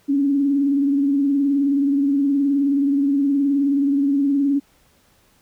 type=tone with vibrato; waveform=sine; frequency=280 Hz; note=C#4; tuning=18 cents sharp; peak=-15 dBFS; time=0.08-4.6 s; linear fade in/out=20 ms; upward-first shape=sine; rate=19 Hz; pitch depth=50 cents each way; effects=pink hiss -58 dBFS RMS until 5.41 s